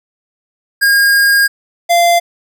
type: tone pair in turn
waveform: square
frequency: 1623 / 690.3 Hz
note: G#6 / F5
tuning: -40 / -20 cents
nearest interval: octave + minor third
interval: 1480 cents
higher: first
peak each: -8 dBFS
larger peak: neither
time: 0.81-1.48 / 1.89-2.2 s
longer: first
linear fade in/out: 20 ms
effects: none